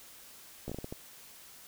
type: slowing click train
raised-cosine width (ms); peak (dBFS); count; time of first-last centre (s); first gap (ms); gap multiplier
2; -25; 7; 0.68-0.925; 15; 1.4
effects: white hiss -53 dBFS RMS until 1.67 s